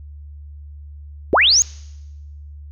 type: linear sweep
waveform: sine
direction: up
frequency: 261.6 to 6800 Hz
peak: -10 dBFS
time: 1.33-1.62 s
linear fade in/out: 0 ms
effects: noise-tail reverb RT60 1.0 s tail -26 dB re dry + added 73 Hz sine -34 dBFS peak until 2.71 s